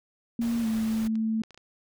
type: tone with pitch glide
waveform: sine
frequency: 233.1 to 221.4 Hz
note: A#3 to A3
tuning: 0 to +11 cents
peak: -24 dBFS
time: 0.39-1.42 s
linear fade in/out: 2 ms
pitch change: -89 cents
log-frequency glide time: 0.61-0.67 s
type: noise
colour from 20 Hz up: pink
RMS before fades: -42 dBFS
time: 0.41-1.08 s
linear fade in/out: 10 ms
type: clicks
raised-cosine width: 0.2 ms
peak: -32 dBFS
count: 9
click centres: 0.7 / 0.766 / 0.884 / 1.048 / 1.155 / 1.436 / 1.507 / 1.545 / 1.576 s
effects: none